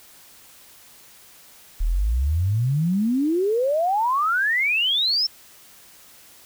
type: exponential sweep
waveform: sine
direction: up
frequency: 36.71 to 5440 Hz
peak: -18 dBFS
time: 1.8-5.27 s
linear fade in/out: 10 ms
effects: white hiss -49 dBFS RMS until 6.45 s